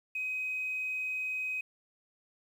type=tone; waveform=sine; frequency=2522 Hz; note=D#7; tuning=23 cents sharp; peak=-31 dBFS; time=0.15-1.61 s; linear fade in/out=5 ms; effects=tanh soft clip ceiling -27 dBFS + 10-bit